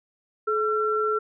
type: tone pair together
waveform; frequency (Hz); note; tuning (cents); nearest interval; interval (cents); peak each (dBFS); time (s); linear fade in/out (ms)
sine; 428.9 / 1354.2; A4 / E6; -44 / +46; octave + minor sixth; 1990; -24; 0.47-1.19; 10
effects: none